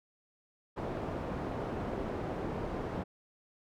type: low-pass noise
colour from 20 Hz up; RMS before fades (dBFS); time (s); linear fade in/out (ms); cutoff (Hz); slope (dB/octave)
white; -37; 0.76-3.04; 20; 560; 12
effects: none